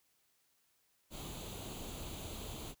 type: noise with comb filter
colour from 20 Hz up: pink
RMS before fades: -45 dBFS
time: 1.1-2.75 s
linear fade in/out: 50 ms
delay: 0.28 ms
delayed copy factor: +0.65
effects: white hiss -75 dBFS RMS until 2.8 s